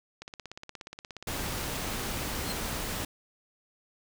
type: click train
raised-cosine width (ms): 0.2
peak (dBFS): -24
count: 37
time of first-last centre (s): 0.22-2.35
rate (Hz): 16.9
type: noise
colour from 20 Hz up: pink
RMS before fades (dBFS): -34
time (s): 1.27-3.05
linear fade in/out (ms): 5
type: tone with exponential growth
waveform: sawtooth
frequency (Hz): 4186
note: C8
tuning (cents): 0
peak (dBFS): -29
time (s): 2.37-2.52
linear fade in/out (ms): 2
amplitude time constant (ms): 31
effects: none